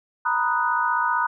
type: chord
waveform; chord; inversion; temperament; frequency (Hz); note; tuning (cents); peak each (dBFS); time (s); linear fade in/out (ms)
sine; B major seventh; third; equal; 932.3 / 987.8 / 1244.5 / 1480; A#5 / B5 / D#6 / F#6; 0 / 0 / 0 / 0; -25; 0.25-1.27; 10
effects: none